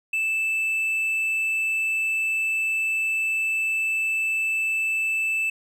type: tone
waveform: triangle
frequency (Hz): 2637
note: E7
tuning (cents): 0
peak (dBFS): -20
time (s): 0.13-5.5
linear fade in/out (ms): 5
effects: none